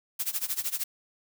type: noise with tremolo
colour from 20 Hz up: blue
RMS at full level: -28 dBFS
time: 0.19-0.84 s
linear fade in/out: 10 ms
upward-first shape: sine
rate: 13 Hz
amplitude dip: 90%
effects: none